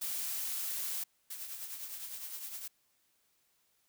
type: noise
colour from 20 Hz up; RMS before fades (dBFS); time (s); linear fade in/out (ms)
blue; -37; 0.01-1.04; 10
type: noise with tremolo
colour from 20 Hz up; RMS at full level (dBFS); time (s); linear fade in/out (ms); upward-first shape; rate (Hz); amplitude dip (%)
blue; -41; 1.3-2.68; 5; triangle; 9.8; 55
effects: white hiss -74 dBFS RMS until 3.88 s